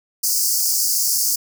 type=high-pass noise; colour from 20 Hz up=pink; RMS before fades=-19 dBFS; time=0.23-1.36 s; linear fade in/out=10 ms; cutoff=4700 Hz; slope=96 dB/octave; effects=none